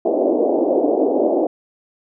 pink band-pass noise, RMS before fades -17 dBFS, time 0.05-1.47 s, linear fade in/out 5 ms, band 270 to 710 Hz, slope 48 dB/octave, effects none

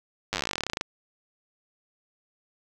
slowing click train, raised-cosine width 0.2 ms, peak -10 dBFS, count 24, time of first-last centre 0.33-0.811 s, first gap 9 ms, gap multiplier 1.07, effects none

